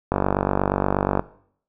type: click train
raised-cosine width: 1 ms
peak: -5 dBFS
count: 53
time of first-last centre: 0.12-1.194 s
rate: 48.4 Hz
effects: noise-tail reverb RT60 0.6 s tail -18 dB re dry